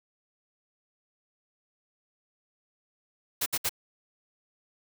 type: noise bursts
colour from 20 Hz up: white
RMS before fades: -28 dBFS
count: 3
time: 3.41-3.694 s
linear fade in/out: 10 ms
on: 52 ms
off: 64 ms
effects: none